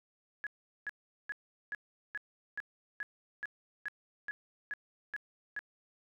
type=tone bursts; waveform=sine; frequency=1683 Hz; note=G#6; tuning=23 cents sharp; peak=-35 dBFS; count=13; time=0.44-5.591 s; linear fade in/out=0 ms; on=27 ms; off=400 ms; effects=none